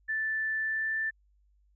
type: tone with pitch glide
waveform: sine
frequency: 1760 to 1770.2 Hz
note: A6 to A6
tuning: 0 to +10 cents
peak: -28 dBFS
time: 0.08-1.11 s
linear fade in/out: 20 ms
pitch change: +10 cents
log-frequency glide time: 0.59-0.99 s
effects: added 50 Hz sine -63 dBFS peak until 1.75 s